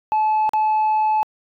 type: tone with dropouts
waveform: sine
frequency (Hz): 863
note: A5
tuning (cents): -34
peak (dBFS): -13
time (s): 0.12-1.23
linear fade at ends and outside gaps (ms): 0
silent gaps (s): 0.492-0.535
effects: tanh soft clip ceiling -14 dBFS